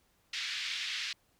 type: band-pass noise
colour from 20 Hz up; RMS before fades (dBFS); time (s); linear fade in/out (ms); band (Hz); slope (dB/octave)
white; -37; 0.33-1.13; 5; 1800 to 4400; 24
effects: pink hiss -71 dBFS RMS until 1.39 s